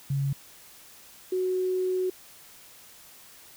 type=tone pair in turn; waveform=sine; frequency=138.5 / 369.8 Hz; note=C#3 / F#4; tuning=-1 / -1 cents; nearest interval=octave + perfect fourth; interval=1700 cents; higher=second; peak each=-24 dBFS; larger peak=neither; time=0.1-0.33 / 1.32-2.1 s; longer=second; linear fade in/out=5 ms; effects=white hiss -51 dBFS RMS until 3.56 s